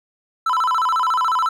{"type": "tone with vibrato", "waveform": "triangle", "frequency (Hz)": 1155, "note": "D6", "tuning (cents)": -29, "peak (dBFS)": -14, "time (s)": [0.46, 1.49], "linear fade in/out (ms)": 5, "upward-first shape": "square", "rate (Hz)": 14, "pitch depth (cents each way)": 240, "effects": []}